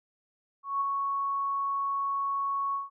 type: tone with ADSR envelope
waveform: sine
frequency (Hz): 1108.7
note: C#6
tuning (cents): 0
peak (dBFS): -24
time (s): 0.63-2.9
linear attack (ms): 180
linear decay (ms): 13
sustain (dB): -3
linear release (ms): 160
effects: none